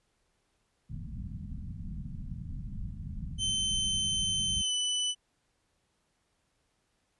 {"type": "low-pass noise", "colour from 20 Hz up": "pink", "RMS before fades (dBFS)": -39, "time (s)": [0.89, 4.63], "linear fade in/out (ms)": 20, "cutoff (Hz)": 220, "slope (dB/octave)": 48}
{"type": "tone with pitch glide", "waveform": "sawtooth", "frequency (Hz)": [3082, 2991], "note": ["G7", "F#7"], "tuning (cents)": [-30, 18], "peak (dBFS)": -25, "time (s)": [3.38, 5.15], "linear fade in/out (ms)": 50, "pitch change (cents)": -52, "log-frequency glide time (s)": [4.58, 4.74]}
{"effects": ["pink hiss -75 dBFS RMS until 7.19 s", "resampled to 24000 Hz"]}